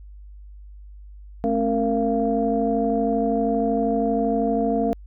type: tone cluster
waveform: sine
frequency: 218.3 / 271 / 460.7 / 686 Hz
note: A3 / C#4 / A#4 / F5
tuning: -13 / -39 / -20 / -31 cents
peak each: -24 dBFS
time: 1.44-4.93 s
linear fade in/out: 0 ms
effects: tanh soft clip ceiling -8 dBFS + added 50 Hz sine -39 dBFS peak until 5.06 s